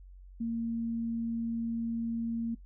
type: tone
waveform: sine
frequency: 230 Hz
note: A#3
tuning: 23 cents flat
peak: -30 dBFS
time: 0.4-2.55 s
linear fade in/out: 10 ms
effects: noise-tail reverb RT60 0.1 s tail -20 dB re dry + added 46 Hz sine -48 dBFS peak until 2.65 s